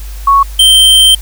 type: tone pair in turn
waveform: sine / square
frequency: 1108.7 / 3128 Hz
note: C#6 / G7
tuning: 0 / -4 cents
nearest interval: octave + tritone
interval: 1796 cents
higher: second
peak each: -3 dBFS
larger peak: neither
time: 0.27-0.43 / 0.59-1.15 s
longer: second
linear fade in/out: 5 ms
effects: added 50 Hz sine -21 dBFS peak until 1.21 s + white hiss -35 dBFS RMS until 1.21 s